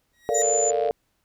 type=tone with exponential growth; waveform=sawtooth; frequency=1900 Hz; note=A#6; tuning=33 cents sharp; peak=-26 dBFS; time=0.13-0.42 s; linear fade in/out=5 ms; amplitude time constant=63 ms
type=chord; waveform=sine; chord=Bb major seventh; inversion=third; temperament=equal; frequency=440 / 466.2 / 587.3 / 698.5 Hz; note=A4 / Bb4 / D5 / F5; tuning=0 / 0 / 0 / 0 cents; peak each=-26 dBFS; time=0.29-0.91 s; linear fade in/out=0 ms
type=tone; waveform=sine; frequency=7040 Hz; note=A8; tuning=in tune; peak=-22 dBFS; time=0.34-0.71 s; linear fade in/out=10 ms
type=click train; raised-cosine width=0.3 ms; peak=-25 dBFS; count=37; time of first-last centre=0.42-0.888 s; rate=77 Hz
effects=pink hiss -71 dBFS RMS until 1.24 s